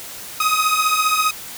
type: beating tone pair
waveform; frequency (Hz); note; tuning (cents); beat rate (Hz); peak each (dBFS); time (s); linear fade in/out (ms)
sawtooth; 1252 / 1267; D#6 / D#6; +10 / +31; 15; -15; 0.4-1.31; 5
effects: white hiss -34 dBFS RMS until 1.57 s

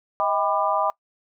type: harmonic tone with a mistuned harmonic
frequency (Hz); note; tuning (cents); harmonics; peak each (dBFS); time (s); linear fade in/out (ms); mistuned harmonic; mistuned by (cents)
199; G3; +26; 3 / 4 / 5 / 6; -25 / -25 / -25 / -25; 0.2-0.9; 0; 3; +100
effects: noise-tail reverb RT60 0.1 s tail -23 dB re dry

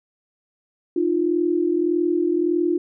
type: tone pair together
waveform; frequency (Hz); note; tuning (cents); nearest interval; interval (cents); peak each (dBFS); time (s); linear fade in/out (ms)
sine; 307.5 / 349.2; D#4 / F4; -20 / 0; major second; 220; -22 / -19; 0.96-2.78; 5
effects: none

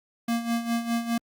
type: tone with tremolo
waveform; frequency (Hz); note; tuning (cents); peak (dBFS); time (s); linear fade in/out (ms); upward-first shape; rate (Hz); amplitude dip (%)
square; 233.1; A#3; 0; -23; 0.28-1.18; 5; sine; 4.9; 70
effects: Opus 48 kbps

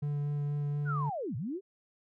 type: tone with vibrato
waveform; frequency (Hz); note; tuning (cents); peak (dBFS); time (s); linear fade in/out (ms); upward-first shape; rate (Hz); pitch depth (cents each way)
triangle; 145.4; D3; -17; -28; 0.02-1.1; 10; sine; 4.2; 10
type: linear two-way sweep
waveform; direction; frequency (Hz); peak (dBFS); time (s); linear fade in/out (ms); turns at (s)
sine; down then up; 1528 to 101.3 to 410.3; -33; 0.85-1.61; 50; 1.36
effects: none

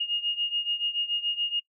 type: beating tone pair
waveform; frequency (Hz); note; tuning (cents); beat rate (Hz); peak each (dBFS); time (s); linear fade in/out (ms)
sine; 2848 / 2855; F7 / F7; +33 / +37; 7; -28 / -31; 0-1.6; 10
effects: noise-tail reverb RT60 0.1 s tail -20 dB re dry

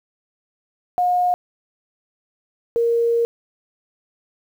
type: tone pair in turn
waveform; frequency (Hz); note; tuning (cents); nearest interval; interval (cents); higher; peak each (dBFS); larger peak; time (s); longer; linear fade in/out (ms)
sine; 718 / 466.8; F5 / A#4; +48 / +2; perfect fifth; 746; first; -15; neither; 0.98-1.34 / 2.76-3.25; second; 0
effects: 8-bit

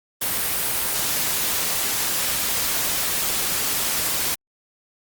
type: noise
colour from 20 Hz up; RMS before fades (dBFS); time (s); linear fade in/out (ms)
white; -23; 0.21-4.35; 10
effects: Opus 32 kbps

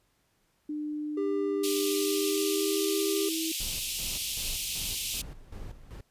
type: tone with pitch glide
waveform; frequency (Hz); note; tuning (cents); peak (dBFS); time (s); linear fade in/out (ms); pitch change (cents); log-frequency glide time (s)
sine; 300.2 to 323.6; D4 to E4; +38 to -32; -31; 0.69-3.52; 5; +130; 1.58-3.07
type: tone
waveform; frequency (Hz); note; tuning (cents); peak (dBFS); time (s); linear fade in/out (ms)
triangle; 397.7; G4; +25; -26; 1.17-3.29; 5
type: high-pass noise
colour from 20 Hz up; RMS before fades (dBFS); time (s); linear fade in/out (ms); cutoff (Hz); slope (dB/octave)
pink; -33; 1.63-5.22; 10; 2600; 48
type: noise with tremolo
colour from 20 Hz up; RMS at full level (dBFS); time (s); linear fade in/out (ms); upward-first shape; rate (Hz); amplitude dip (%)
brown; -40; 3.6-6.01; 5; square; 2.6; 70
effects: pink hiss -71 dBFS RMS until 6.1 s + resampled to 32000 Hz

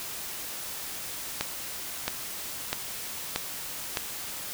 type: accelerating click train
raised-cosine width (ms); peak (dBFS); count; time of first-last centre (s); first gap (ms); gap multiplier
0.2; -9; 5; 1.41-3.972; 670; 0.97
effects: white hiss -37 dBFS RMS until 4.53 s

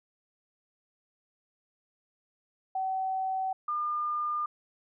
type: tone pair in turn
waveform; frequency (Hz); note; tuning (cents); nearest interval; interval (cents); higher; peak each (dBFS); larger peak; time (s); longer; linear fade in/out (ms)
sine; 760 / 1206.4; F#5 / D6; +46 / +46; minor sixth; 800; second; -28; neither; 2.75-3.53 / 3.68-4.46; neither; 5
effects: none

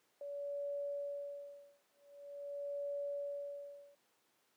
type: tone with tremolo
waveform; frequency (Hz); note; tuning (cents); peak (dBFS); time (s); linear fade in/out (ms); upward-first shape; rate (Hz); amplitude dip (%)
sine; 570; C#5; +48; -37; 0.21-3.95; 2; sine; 0.45; 100
effects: pink hiss -75 dBFS RMS until 4.56 s + high-pass 300 Hz 12 dB/octave

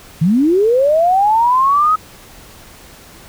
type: linear sweep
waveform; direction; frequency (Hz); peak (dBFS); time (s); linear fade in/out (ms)
sine; up; 146.83 to 1283; -9; 0.21-1.96; 10
effects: pink hiss -40 dBFS RMS until 3.28 s

